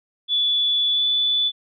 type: tone with pitch glide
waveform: sine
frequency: 3445 to 3475 Hz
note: A7 to A7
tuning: -37 to -22 cents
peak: -17 dBFS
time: 0.28-1.52 s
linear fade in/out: 50 ms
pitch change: +15 cents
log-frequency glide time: 0.89-1.05 s
effects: none